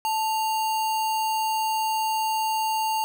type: tone with sample-and-hold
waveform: sine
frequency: 880 Hz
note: A5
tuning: in tune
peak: -22 dBFS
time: 0.05-3.04 s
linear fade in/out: 0 ms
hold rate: 3675 Hz
effects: none